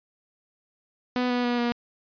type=tone with pitch steps; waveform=sawtooth; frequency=248.7 / 245.4 / 242.2 / 239 Hz; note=B3 / B3 / B3 / A#3; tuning=+12 / -11 / -34 / +43 cents; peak=-19 dBFS; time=1.16-1.72 s; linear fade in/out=0 ms; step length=140 ms; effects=resampled to 11025 Hz